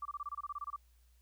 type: tone bursts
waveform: sine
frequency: 1167 Hz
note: D6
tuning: 11 cents flat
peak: -37 dBFS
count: 13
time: 0.02-0.762 s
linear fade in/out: 5 ms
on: 34 ms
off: 25 ms
effects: added 60 Hz sine -63 dBFS peak until 1.21 s + white hiss -75 dBFS RMS until 1.21 s